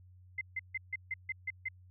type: tone bursts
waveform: sine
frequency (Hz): 2073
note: C7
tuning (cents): -17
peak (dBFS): -33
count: 8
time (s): 0.38-1.686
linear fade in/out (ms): 5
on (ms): 32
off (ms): 150
effects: added 91 Hz sine -55 dBFS peak until 1.9 s